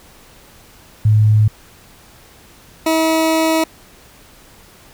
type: tone pair in turn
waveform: sine / 20% pulse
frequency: 107.2 / 321.2 Hz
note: A2 / E4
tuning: -45 / -45 cents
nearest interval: octave + perfect fifth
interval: 1900 cents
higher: second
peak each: -8 dBFS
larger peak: neither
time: 1.05-1.48 / 2.86-3.64 s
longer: second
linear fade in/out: 5 ms
effects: pink hiss -45 dBFS RMS until 4.93 s